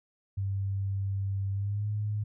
sine tone with pitch glide, 98 to 105.03 Hz, G2 to G#2, 0 to +20 cents, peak -28 dBFS, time 0.37-2.24 s, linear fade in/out 10 ms, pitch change +120 cents, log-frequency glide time 1.52-1.88 s, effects none

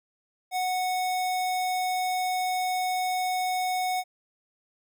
square tone, 737 Hz, F#5, 7 cents flat, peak -26 dBFS, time 0.51-4.04 s, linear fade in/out 50 ms, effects none

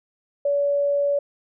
sine tone, 570 Hz, C#5, 48 cents sharp, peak -18 dBFS, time 0.45-1.19 s, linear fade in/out 5 ms, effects none

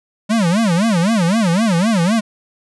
square tone with vibrato, 196 Hz, G3, in tune, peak -13 dBFS, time 0.29-2.21 s, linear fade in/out 20 ms, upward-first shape sine, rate 3.9 Hz, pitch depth 290 cents each way, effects resampled to 24000 Hz

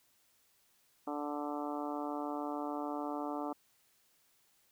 harmonic tone, 146.83 Hz, D3, in tune, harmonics 2 / 3 / 4 / 5 / 6 / 7 / 8 / 9, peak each -39 / -46 / -44 / -43 / -44 / -50 / -46 / -52 dBFS, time 1.07-3.53 s, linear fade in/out 5 ms, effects white hiss -71 dBFS RMS until 4.71 s

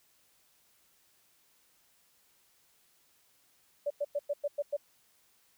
sine tone bursts, 578 Hz, D5, 28 cents flat, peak -28 dBFS, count 7, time 3.86-4.768 s, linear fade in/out 10 ms, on 44 ms, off 100 ms, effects white hiss -68 dBFS RMS until 5.57 s

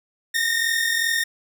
sawtooth tone pair together, 1822.1 / 1864.7 Hz, A#6 / A#6, -40 / 0 cents, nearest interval unison, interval 40 cents, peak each -18 / -21 dBFS, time 0.34-1.24 s, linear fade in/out 10 ms, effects none

